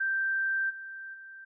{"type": "tone with level steps", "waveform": "sine", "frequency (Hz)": 1568, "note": "G6", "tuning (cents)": 0, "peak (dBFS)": [-26, -39, -44], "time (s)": [0, 1.45], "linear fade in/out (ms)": 10, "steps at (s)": [0.69, 1.13], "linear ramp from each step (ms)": 20, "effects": []}